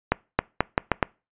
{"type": "accelerating click train", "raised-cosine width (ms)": 0.5, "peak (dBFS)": -3, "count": 6, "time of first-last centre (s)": [0.12, 1.028], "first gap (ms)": 270, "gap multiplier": 0.8, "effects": ["noise-tail reverb RT60 0.3 s tail -24 dB re dry", "resampled to 8000 Hz"]}